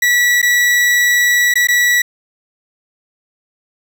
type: tone with dropouts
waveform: 40% pulse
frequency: 1945 Hz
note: B6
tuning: 27 cents flat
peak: -9 dBFS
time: 0.02-2.02 s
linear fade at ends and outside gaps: 5 ms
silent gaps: 0.417-0.427 / 1.54-1.555 / 1.672-1.685 s
effects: 8-bit